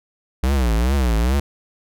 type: tone with vibrato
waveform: square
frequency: 61.74 Hz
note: B1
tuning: in tune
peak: -16 dBFS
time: 0.43-1.4 s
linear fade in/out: 5 ms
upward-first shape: triangle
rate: 2.4 Hz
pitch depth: 260 cents each way
effects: none